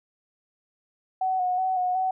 sine tone with vibrato, 740 Hz, F#5, in tune, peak -22 dBFS, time 1.21-2.11 s, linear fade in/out 5 ms, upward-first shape square, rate 2.7 Hz, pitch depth 27 cents each way, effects none

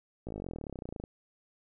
slowing click train, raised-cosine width 2 ms, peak -26 dBFS, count 30, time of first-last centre 0.27-1.039 s, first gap 17 ms, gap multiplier 1.03, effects none

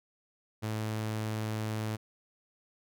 sawtooth tone, 108.8 Hz, A2, 19 cents flat, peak -28 dBFS, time 0.62-1.97 s, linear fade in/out 20 ms, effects none

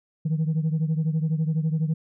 sine beating tone pair, 155.56 / 167.56 Hz, D#3 / E3, 0 / +29 cents, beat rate 12 Hz, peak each -21 / -25 dBFS, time 0.25-1.94 s, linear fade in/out 10 ms, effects tanh soft clip ceiling -18 dBFS

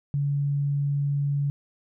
sine tone, 142.3 Hz, C#3, 46 cents sharp, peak -22 dBFS, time 0.14-1.5 s, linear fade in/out 0 ms, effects none

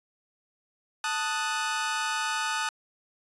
sawtooth chord, D# diminished, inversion second, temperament equal, 880 / 1244.5 / 1480 Hz, A5 / D#6 / F#6, 0 / 0 / 0 cents, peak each -28 dBFS, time 1.04-2.69 s, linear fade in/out 2 ms, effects resampled to 22050 Hz

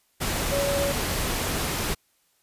sine tone in noise, 562 Hz, C#5, 24 cents sharp, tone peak -24 dBFS, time 0.51-0.93 s, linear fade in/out 20 ms, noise pink, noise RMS -27 dBFS, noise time 0.2-1.95 s, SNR 0 dB, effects white hiss -67 dBFS RMS until 2.42 s + resampled to 32000 Hz

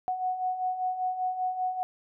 sine beating tone pair, 735 / 740.1 Hz, F#5 / F#5, -12 / 0 cents, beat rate 5.1 Hz, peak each -35 / -28 dBFS, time 0.08-1.83 s, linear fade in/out 0 ms, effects none

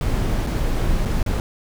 brown noise with dropouts, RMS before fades -20 dBFS, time 0.01-1.4 s, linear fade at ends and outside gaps 1 ms, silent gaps 0.466-0.47 / 1.052-1.057 / 1.229-1.262 s, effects none

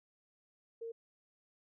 sine tone, 458.5 Hz, A#4, 29 cents flat, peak -40 dBFS, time 0.81-0.92 s, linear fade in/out 10 ms, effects none

